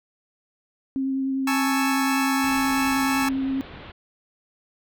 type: tone with vibrato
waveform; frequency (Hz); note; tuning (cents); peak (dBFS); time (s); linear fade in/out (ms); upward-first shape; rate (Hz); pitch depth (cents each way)
sine; 267.6; C4; +39; -22; 0.96-3.61; 0; sine; 10; 12
type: chord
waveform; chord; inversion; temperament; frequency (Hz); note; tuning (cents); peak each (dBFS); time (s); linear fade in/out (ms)
25% pulse; A major seventh; third; equal; 830.6 / 880 / 1108.7 / 1318.5; G#5 / A5 / C#6 / E6; 0 / 0 / 0 / 0; -25; 1.47-3.29; 5
type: low-pass noise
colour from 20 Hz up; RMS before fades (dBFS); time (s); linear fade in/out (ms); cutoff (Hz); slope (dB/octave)
pink; -41; 2.43-3.92; 10; 3900; 48
effects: none